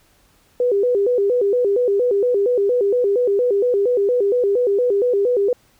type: tone with vibrato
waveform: sine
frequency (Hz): 443.9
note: A4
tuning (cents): +15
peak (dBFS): -14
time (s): 0.6-5.53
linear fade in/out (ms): 2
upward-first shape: square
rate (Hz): 4.3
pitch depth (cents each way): 180
effects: pink hiss -57 dBFS RMS until 5.79 s